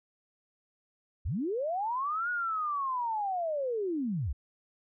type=linear two-way sweep; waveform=sine; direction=up then down; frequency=51.3 to 1464 to 51.3 Hz; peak=-29 dBFS; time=1.25-4.33 s; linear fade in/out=10 ms; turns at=2.3 s; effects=none